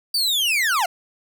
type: linear sweep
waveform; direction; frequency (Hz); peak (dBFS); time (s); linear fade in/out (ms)
40% pulse; down; 4699 to 661; -17; 0.14-0.86; 5
effects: none